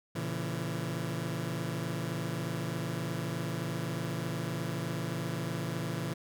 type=chord; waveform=sawtooth; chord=A# diminished; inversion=none; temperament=just; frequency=116.54 / 139.85 / 167.82 Hz; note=A#2 / C#3 / E3; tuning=0 / +16 / +31 cents; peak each=-34 / -34 / -32 dBFS; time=0.15-6.14 s; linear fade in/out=10 ms; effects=none